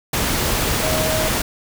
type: tone in noise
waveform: sine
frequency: 630 Hz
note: D#5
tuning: 21 cents sharp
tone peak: -22 dBFS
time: 0.83-1.28 s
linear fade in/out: 5 ms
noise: pink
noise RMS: -20 dBFS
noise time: 0.13-1.42 s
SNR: -5 dB
effects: none